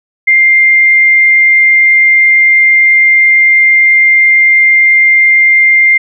sine tone, 2103 Hz, C7, 8 cents sharp, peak -3 dBFS, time 0.27-5.98 s, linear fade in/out 10 ms, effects none

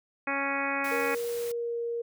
harmonic tone, 277.2 Hz, C#4, in tune, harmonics 1 / 2 / 3 / 4 / 5 / 6 / 7 / 8 / 9, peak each -36 / -36 / -36 / -36 / -36 / -36 / -36 / -36 / -36 dBFS, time 0.27-1.15 s, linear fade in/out 5 ms
white noise, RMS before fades -43 dBFS, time 0.84-1.52 s, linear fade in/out 5 ms
sine tone with pitch glide, 472.9 to 468.8 Hz, A#4 to A#4, +25 to +10 cents, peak -29 dBFS, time 0.91-2.02 s, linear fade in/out 10 ms, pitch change -15 cents, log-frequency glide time 1.45-1.78 s
effects none

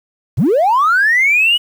triangle linear sweep, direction up, 83.6 to 2960 Hz, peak -6 dBFS, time 0.37-1.58 s, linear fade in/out 20 ms, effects tanh soft clip ceiling -6 dBFS + 7-bit

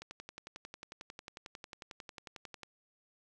click train, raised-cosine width 0.2 ms, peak -28 dBFS, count 30, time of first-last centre 0.02-2.633 s, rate 11.1 Hz, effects none

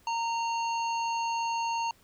harmonic tone with a mistuned harmonic, 923 Hz, A#5, 17 cents flat, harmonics 1 / 3 / 5 / 7, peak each -28 / -38 / -42 / -45 dBFS, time 0.07-1.91 s, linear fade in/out 2 ms, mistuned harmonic 5, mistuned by -81 cents, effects pink hiss -62 dBFS RMS until 2.03 s

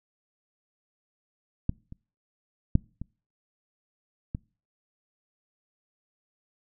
clicks, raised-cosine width 5 ms, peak -12 / -29 / -7 / -23 / -18 dBFS, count 5, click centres 1.694 / 1.924 / 2.754 / 3.016 / 4.349 s, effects noise-tail reverb RT60 0.4 s tail -26 dB re dry

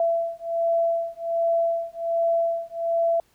sine beating tone pair, 670 / 671.3 Hz, E5 / E5, +28 / +31 cents, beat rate 1.3 Hz, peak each -24 dBFS, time 0-3.2 s, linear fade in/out 2 ms, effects pink hiss -63 dBFS RMS until 3.34 s

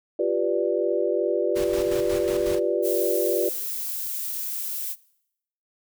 sine chord, G dominant seventh, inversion third, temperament equal, 349.2 / 392 / 493.9 / 587.3 Hz, F4 / G4 / B4 / D5, 0 / 0 / 0 / 0 cents, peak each -26 dBFS, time 0.19-3.49 s, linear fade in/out 5 ms
pink noise with tremolo, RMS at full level -34 dBFS, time 1.55-2.6 s, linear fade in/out 20 ms, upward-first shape square, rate 5.5 Hz, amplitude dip 50%
violet noise, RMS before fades -30 dBFS, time 2.82-4.96 s, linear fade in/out 50 ms
effects noise-tail reverb RT60 0.8 s tail -22 dB re dry

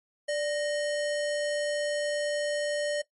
sine tone with sample-and-hold, 587.3 Hz, D5, in tune, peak -26 dBFS, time 0.28-3.02 s, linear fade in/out 10 ms, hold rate 2450 Hz, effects noise-tail reverb RT60 0.1 s tail -17 dB re dry + MP3 48 kbps

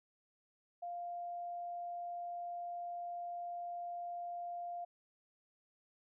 sine tone, 698.5 Hz, F5, in tune, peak -40 dBFS, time 0.82-4.85 s, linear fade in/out 10 ms, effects none

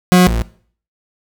40% pulse tone pair in turn, 180.9 / 56.98 Hz, F#3 / A#1, -39 / -39 cents, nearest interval octave + minor sixth, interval 2000 cents, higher first, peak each -4 / -14 dBFS, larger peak first, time 0.12-0.27 / 0.27-0.42 s, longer neither, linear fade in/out 0 ms, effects noise-tail reverb RT60 0.5 s tail -19 dB re dry

